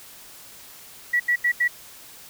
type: tone bursts at uneven times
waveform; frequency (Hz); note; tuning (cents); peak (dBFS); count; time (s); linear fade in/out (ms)
sine; 1939; B6; -32; -17; 4; 1.13-1.2 / 1.28-1.36 / 1.44-1.52 / 1.6-1.68; 10
effects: white hiss -45 dBFS RMS until 2.29 s